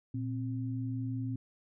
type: tone pair together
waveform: sine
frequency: 117.11 / 262.9 Hz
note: A#2 / C4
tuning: +8 / +8 cents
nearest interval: octave + major second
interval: 1400 cents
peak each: -34 / -37 dBFS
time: 0.14-1.36 s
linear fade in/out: 5 ms
effects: none